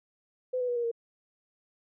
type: tone with pitch steps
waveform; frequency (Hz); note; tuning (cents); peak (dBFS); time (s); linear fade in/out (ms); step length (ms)
sine; 507 / 496 / 485.2 / 474.7 / 464.4; B4 / B4 / B4 / A#4 / A#4; +45 / +7 / -31 / +31 / -7; -27; 0.53-0.915; 10; 77
effects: none